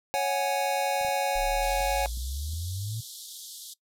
square chord, C# suspended fourth, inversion none, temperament equal, 554.4 / 740 / 830.6 Hz, C#5 / F#5 / G#5, 0 / 0 / 0 cents, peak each -30 dBFS, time 0.14-2.06 s, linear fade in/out 0 ms
clicks, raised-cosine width 5 ms, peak -41 / -32 / -42 / -39 / -36 / -41 / -37 dBFS, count 7, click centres 1.013 / 1.049 / 1.085 / 1.805 / 2.174 / 2.488 / 2.535 s
sine exponential sweep, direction up, 32 to 116.1 Hz, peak -31 dBFS, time 1.35-3.01 s, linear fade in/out 10 ms
pink band-pass noise, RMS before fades -43 dBFS, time 1.62-3.74 s, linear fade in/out 10 ms, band 3300 to 14000 Hz, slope 96 dB/octave
effects noise-tail reverb RT60 0.1 s tail -19 dB re dry

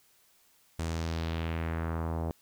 sawtooth tone with low-pass filter sweep, 82 Hz, E2, 9 cents flat, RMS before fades -33 dBFS, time 0.79-2.31 s, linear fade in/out 0 ms, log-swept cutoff 8800 to 710 Hz, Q 1.7, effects white hiss -65 dBFS RMS until 2.41 s

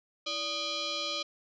sine tone with frequency modulation, 329.6 Hz, E4, in tune, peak -31 dBFS, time 0.26-1.23 s, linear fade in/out 10 ms, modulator 910 Hz, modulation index 5.1, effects none

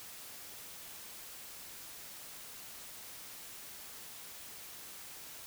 silence, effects white hiss -49 dBFS RMS until 5.46 s

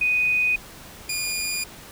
sine / 15% pulse tone pair in turn, 2489 / 2429 Hz, D#7 / D#7, 0 / -42 cents, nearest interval unison, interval 42 cents, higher first, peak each -18 dBFS, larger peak neither, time 0.01-0.56 / 1.09-1.64 s, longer neither, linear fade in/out 5 ms, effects pink hiss -43 dBFS RMS until 1.91 s

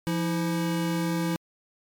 square tone pair together, 171.4 / 323.6 Hz, F3 / E4, -32 / -32 cents, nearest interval major seventh, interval 1100 cents, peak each -27 / -30 dBFS, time 0.07-1.36 s, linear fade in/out 0 ms, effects MP3 96 kbps

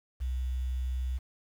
sine tone with quantisation, 63.4 Hz, B1, 46 cents sharp, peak -29 dBFS, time 0.2-1.19 s, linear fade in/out 20 ms, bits 9, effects none

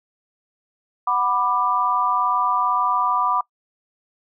sine chord, B minor, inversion second, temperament just, 740.8 / 987.8 / 1185.3 Hz, F#5 / B5 / D6, +2 / 0 / +16 cents, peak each -26 / -21 / -20 dBFS, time 1.07-3.41 s, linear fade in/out 5 ms, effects noise-tail reverb RT60 0.1 s tail -23 dB re dry

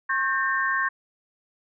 sine tone cluster, 1083 / 1577 / 1818 Hz, C#6 / G6 / A#6, -41 / +10 / -44 cents, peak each -26 dBFS, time 0.09-0.89 s, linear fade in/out 10 ms, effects none

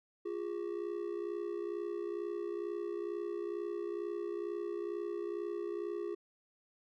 triangle ring-modulated tone, 379.3 Hz, F#4, 43 cents sharp, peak -31 dBFS, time 0.25-6.15 s, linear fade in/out 10 ms, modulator 31.1 Hz, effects none

